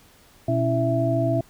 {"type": "tone cluster", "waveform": "sine", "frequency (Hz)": [122.6, 278.3, 332.1, 662], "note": ["B2", "C#4", "E4", "E5"], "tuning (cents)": [-12, 7, 13, 7], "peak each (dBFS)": [-23, -27, -27, -23], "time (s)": [0.48, 1.41], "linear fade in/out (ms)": 5, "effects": ["pink hiss -54 dBFS RMS until 1.49 s"]}